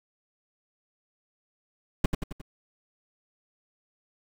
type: noise with echo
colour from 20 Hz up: brown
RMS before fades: -20 dBFS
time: 2.04-2.06 s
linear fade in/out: 5 ms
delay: 89 ms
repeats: 4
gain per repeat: -5 dB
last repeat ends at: 2.416 s
effects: none